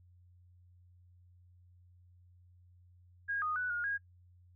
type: tone with pitch steps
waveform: sine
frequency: 1633 / 1238 / 1485 / 1429 / 1636 Hz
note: G#6 / D#6 / F#6 / F6 / G#6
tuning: -30 / -9 / +6 / +39 / -26 cents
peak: -32 dBFS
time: 3.28-3.98 s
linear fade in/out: 20 ms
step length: 140 ms
effects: noise-tail reverb RT60 0.1 s tail -21 dB re dry + added 89 Hz sine -59 dBFS peak until 4.55 s